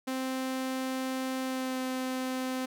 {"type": "tone with pitch glide", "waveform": "sawtooth", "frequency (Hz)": [261, 258.2], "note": ["C4", "C4"], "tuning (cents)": [-4, -23], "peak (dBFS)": -27, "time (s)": [0.07, 2.66], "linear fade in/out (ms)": 10, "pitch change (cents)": -19, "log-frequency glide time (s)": [1.42, 1.79], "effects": []}